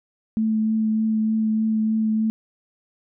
sine tone with vibrato, 219 Hz, A3, 8 cents flat, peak -18 dBFS, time 0.37-2.3 s, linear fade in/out 0 ms, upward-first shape triangle, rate 3.3 Hz, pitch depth 14 cents each way, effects none

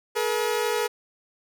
sawtooth tone pair together, 426.4 / 478.6 Hz, G#4 / A#4, +46 / +46 cents, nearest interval major second, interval 200 cents, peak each -22 dBFS, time 0.15-0.88 s, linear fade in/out 20 ms, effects none

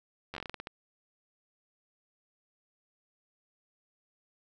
slowing click train, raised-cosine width 0.3 ms, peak -23 dBFS, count 11, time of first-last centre 0.34-0.671 s, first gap 11 ms, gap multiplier 1.23, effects none

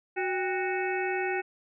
harmonic tone with a mistuned harmonic, 370 Hz, F#4, in tune, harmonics 1 / 2 / 4 / 5 / 6 / 7, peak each -30 / -33 / -36 / -37 / -38 / -38 dBFS, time 0.16-1.42 s, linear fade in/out 20 ms, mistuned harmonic 2, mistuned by +120 cents, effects none

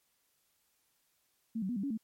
sine tone with pitch steps, 225.4 / 188.8 / 244.1 / 196.9 / 280.1 / 220.6 Hz, A3 / F#3 / B3 / G3 / C#4 / A3, +42 / +35 / -20 / +8 / +18 / +5 cents, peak -32 dBFS, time 1.55-1.976 s, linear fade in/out 10 ms, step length 71 ms, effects white hiss -75 dBFS RMS until 2.03 s + MP3 64 kbps

